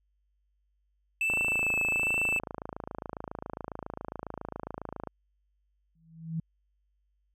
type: tone with vibrato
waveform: triangle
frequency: 2637 Hz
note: E7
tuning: in tune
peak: -24 dBFS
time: 1.21-2.39 s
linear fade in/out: 2 ms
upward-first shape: triangle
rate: 1.3 Hz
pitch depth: 17 cents each way
type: click train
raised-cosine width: 1 ms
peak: -22 dBFS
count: 104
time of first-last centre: 1.3-5.073 s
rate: 27.3 Hz
type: tone with exponential growth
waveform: sine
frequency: 162.8 Hz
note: E3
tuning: 21 cents flat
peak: -27 dBFS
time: 5.95-6.4 s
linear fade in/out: 5 ms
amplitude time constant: 97 ms
effects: added 50 Hz sine -70 dBFS peak until 7.34 s